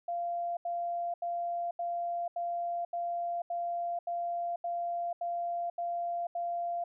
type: tone bursts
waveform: sine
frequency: 692 Hz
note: F5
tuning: 16 cents flat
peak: -31 dBFS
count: 12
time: 0.08-6.84 s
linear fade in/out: 5 ms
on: 490 ms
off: 80 ms
effects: none